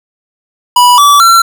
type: tone with pitch steps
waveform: square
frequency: 981 / 1153.2 / 1355.7 Hz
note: B5 / D6 / E6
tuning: -12 / -32 / +48 cents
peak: -3 dBFS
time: 0.76-1.42 s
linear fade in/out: 5 ms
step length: 220 ms
effects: none